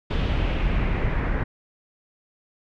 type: noise with low-pass filter sweep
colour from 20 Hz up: brown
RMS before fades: -23 dBFS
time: 0.1-1.44 s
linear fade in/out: 10 ms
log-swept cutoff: 3300 to 1800 Hz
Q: 2.5
effects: none